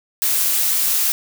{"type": "noise", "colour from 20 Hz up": "blue", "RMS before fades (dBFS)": -18, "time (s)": [0.22, 1.12], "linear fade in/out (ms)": 0, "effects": []}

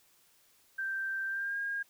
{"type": "tone with pitch glide", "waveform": "sine", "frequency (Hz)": [1568, 1622.4], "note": ["G6", "G#6"], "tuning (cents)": [0, -41], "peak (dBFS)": -32, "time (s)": [0.78, 1.83], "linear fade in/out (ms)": 10, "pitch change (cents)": 59, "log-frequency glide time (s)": [1.27, 1.58], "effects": ["white hiss -66 dBFS RMS until 1.89 s"]}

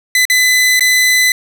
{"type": "tone with dropouts", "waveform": "sawtooth", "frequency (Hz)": 2009, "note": "B6", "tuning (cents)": 29, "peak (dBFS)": -5, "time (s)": [0.15, 1.32], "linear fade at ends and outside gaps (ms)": 2, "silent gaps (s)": [[0.253, 0.299], [0.795, 0.807]], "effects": []}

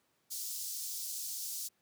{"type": "high-pass noise", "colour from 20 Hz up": "pink", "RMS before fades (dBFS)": -40, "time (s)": [0.3, 1.69], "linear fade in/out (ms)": 20, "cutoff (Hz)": 5000, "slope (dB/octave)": 24, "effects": ["pink hiss -75 dBFS RMS until 1.81 s", "high-pass 150 Hz 12 dB/octave"]}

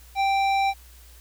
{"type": "tone with low-pass filter", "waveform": "square", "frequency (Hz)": 784, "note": "G5", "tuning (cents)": 0, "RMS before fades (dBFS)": -22, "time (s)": [0.15, 0.74], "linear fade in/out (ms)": 50, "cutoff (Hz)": 3700, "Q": 0.97, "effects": ["added 60 Hz sine -47 dBFS peak until 1.2 s", "white hiss -53 dBFS RMS until 1.2 s"]}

